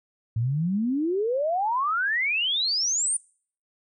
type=exponential sweep; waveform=sine; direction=up; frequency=107.7 to 9410 Hz; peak=-22 dBFS; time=0.36-3.17 s; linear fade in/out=5 ms; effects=noise-tail reverb RT60 0.5 s tail -24 dB re dry